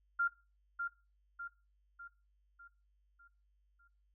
sine tone with echo, 1392 Hz, F6, 6 cents flat, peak -29 dBFS, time 0.19-0.28 s, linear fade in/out 10 ms, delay 600 ms, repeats 6, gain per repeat -6 dB, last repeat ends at 3.88 s, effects noise-tail reverb RT60 0.3 s tail -19 dB re dry + added 50 Hz sine -70 dBFS peak until 4.14 s

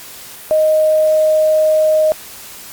sine tone, 622.3 Hz, D#5, in tune, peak -9 dBFS, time 0.51-2.12 s, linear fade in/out 0 ms, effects white hiss -34 dBFS RMS until 2.72 s + Opus 48 kbps

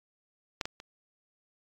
clicks, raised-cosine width 0.2 ms, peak -13 / -17 / -28 dBFS, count 3, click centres 0.612 / 0.655 / 0.801 s, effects AAC 64 kbps

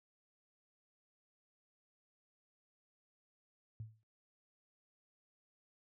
sine tone with exponential decay, 110 Hz, A2, in tune, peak -39 dBFS, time 3.8-4.03 s, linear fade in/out 0 ms, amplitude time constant 49 ms, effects high-pass 60 Hz 12 dB/octave

